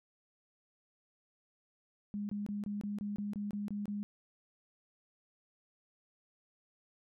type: tone bursts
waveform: sine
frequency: 205.3 Hz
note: G#3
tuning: 20 cents flat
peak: -35 dBFS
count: 11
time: 2.14-4.03 s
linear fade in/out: 0 ms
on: 150 ms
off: 24 ms
effects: none